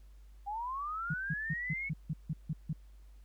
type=linear sweep; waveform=sine; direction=up; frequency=789 to 2226 Hz; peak=-35 dBFS; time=0.46-1.9 s; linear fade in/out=20 ms
type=tone bursts; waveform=sine; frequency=155.56 Hz; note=D#3; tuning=in tune; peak=-31 dBFS; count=9; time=1.1-2.731 s; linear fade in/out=5 ms; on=39 ms; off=160 ms
effects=added 50 Hz sine -52 dBFS peak until 3.24 s + pink hiss -72 dBFS RMS until 3.24 s